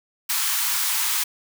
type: high-pass noise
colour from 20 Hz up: white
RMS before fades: -23 dBFS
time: 0.29-1.24 s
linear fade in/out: 10 ms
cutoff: 840 Hz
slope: 96 dB/octave
effects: none